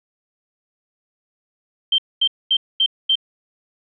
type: tone bursts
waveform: sine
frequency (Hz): 3136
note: G7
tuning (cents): 0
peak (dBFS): -13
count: 5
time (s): 1.92-3.155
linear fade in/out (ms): 5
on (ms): 63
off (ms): 230
effects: none